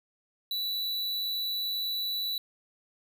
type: tone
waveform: square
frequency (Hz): 3951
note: B7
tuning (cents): 0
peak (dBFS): -30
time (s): 0.51-2.38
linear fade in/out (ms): 2
effects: none